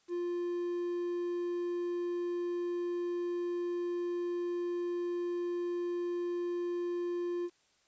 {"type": "tone with quantisation", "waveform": "triangle", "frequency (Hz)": 350, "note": "F4", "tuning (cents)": 4, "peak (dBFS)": -30, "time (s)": [0.08, 7.5], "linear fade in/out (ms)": 50, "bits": 10, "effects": ["white hiss -70 dBFS RMS until 7.87 s", "resampled to 16000 Hz"]}